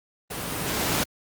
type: noise with level ramp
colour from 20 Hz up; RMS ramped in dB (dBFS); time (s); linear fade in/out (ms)
pink; -32 to -23; 0.3-1.04; 10
effects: high-pass 80 Hz 12 dB/octave + Opus 32 kbps